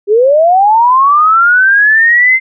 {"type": "linear sweep", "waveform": "sine", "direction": "up", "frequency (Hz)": [392, 2093], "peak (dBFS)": -4, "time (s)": [0.07, 2.4], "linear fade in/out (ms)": 50, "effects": []}